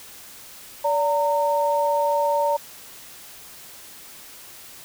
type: tone pair together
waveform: sine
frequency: 578 / 917.5 Hz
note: D5 / A#5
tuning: -28 / -28 cents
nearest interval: minor sixth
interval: 800 cents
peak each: -21 dBFS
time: 0.84-2.57 s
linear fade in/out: 10 ms
effects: white hiss -43 dBFS RMS until 4.84 s